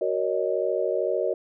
sine chord, D# minor seventh, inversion first, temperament just, 373.4 / 466.7 / 560 / 622.3 Hz, F#4 / A#4 / C#5 / D#5, +16 / +2 / +18 / 0 cents, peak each -28 dBFS, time 0.01-1.34 s, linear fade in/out 5 ms, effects none

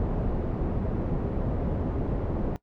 pink low-pass noise, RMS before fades -28 dBFS, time 0-2.56 s, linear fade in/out 0 ms, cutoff 500 Hz, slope 12 dB/octave, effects noise-tail reverb RT60 0.1 s tail -19 dB re dry

